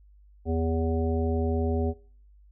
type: harmonic tone with a mistuned harmonic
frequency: 81.3 Hz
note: E2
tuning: 23 cents flat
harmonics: 1 / 3 / 5 / 7 / 9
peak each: -26 / -30 / -31 / -37 / -37 dBFS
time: 0.45-1.94 s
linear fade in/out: 50 ms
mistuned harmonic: 9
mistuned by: +22 cents
effects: noise-tail reverb RT60 0.5 s tail -22 dB re dry + added 50 Hz sine -52 dBFS peak until 2.51 s